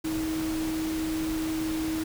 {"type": "tone in noise", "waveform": "sine", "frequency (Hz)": 317.4, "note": "D#4", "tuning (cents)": 35, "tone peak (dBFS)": -27, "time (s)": [0.04, 2.04], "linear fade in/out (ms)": 10, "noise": "pink", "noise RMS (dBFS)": -37, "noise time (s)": [0.04, 2.04], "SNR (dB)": 7, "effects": []}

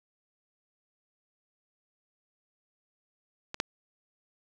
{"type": "clicks", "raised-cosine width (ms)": 0.2, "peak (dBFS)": [-19, -9], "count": 2, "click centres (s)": [3.544, 3.601], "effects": []}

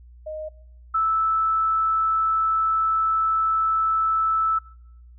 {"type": "tone pair in turn", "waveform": "sine", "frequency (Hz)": [620, 1313.7], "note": ["D#5", "E6"], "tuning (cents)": [-6, -6], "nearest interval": "octave + minor second", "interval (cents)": 1300, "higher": "second", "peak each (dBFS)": [-29, -18], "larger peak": "second", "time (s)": [[0.26, 0.49], [0.94, 4.59]], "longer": "second", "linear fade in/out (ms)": 10, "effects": ["noise-tail reverb RT60 0.8 s tail -24 dB re dry", "added 60 Hz sine -44 dBFS peak until 5.18 s"]}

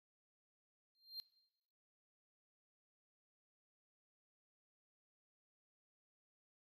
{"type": "tone with exponential growth", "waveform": "triangle", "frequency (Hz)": 4186, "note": "C8", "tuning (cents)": 0, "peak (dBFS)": -40, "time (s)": [0.95, 1.2], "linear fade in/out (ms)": 0, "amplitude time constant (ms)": 53, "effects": ["noise-tail reverb RT60 1.0 s tail -19 dB re dry"]}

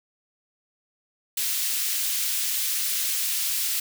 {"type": "high-pass noise", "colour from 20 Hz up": "white", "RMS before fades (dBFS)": -26, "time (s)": [1.37, 3.8], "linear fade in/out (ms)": 5, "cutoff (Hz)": 2500, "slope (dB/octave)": 12, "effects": []}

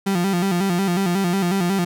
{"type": "tone with vibrato", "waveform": "35% pulse", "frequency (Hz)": 185, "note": "F#3", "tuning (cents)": 0, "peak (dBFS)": -16, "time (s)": [0.06, 1.85], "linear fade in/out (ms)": 10, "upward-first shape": "square", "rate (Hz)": 5.5, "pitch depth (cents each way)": 99, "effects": []}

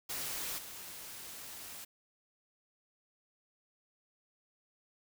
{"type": "noise with level steps", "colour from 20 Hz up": "white", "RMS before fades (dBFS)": [-39, -47], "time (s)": [0.09, 1.85], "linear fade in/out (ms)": 10, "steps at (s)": 0.58, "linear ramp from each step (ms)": 5, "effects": []}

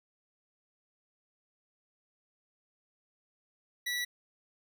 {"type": "tone", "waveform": "25% pulse", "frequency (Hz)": 1952, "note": "B6", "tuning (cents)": -21, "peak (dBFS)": -28, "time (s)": [3.86, 4.05], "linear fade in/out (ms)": 10, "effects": []}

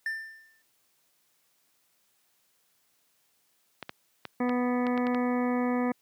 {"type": "tone with exponential decay", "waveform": "triangle", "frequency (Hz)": 1786, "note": "A6", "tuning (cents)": 25, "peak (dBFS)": -25, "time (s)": [0.06, 0.62], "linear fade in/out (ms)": 2, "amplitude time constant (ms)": 120}
{"type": "clicks", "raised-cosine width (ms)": 0.3, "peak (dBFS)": -20, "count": 8, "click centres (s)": [3.827, 3.894, 4.253, 4.494, 4.868, 4.977, 5.069, 5.147]}
{"type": "harmonic tone", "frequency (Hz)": 246.9, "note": "B3", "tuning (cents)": 0, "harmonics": [1, 2, 3, 4, 5, 7, 8, 9], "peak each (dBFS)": [-26, -32, -36, -38, -40, -43, -44, -45], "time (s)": [4.4, 5.92], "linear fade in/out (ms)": 5}
{"effects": ["white hiss -70 dBFS RMS until 6.01 s", "high-pass 100 Hz 12 dB/octave"]}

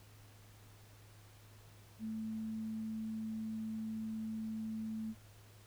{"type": "tone", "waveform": "sine", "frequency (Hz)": 220, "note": "A3", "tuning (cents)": 0, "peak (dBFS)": -38, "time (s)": [1.99, 5.15], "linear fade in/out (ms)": 50, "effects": ["added 104 Hz sine -58 dBFS peak until 5.66 s", "pink hiss -63 dBFS RMS until 5.66 s"]}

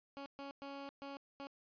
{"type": "tone bursts at uneven times", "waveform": "15% pulse", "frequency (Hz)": 278.2, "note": "C#4", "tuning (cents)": 6, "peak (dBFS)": -39, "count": 5, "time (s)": [[0.17, 0.26], [0.39, 0.51], [0.62, 0.89], [1.02, 1.17], [1.4, 1.47]], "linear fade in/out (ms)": 0, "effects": ["resampled to 11025 Hz"]}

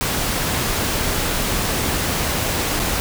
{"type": "noise with dropouts", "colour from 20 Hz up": "pink", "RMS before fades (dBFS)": -21, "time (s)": [0.01, 3], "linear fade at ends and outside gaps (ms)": 0, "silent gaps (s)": [2.794, 2.798], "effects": []}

